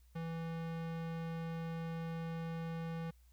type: tone with low-pass filter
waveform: square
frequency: 164.81 Hz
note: E3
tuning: in tune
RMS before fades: -41 dBFS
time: 0.15-3.11 s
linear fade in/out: 10 ms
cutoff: 3000 Hz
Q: 0.62
effects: added 60 Hz sine -61 dBFS peak until 3.32 s + white hiss -75 dBFS RMS until 3.32 s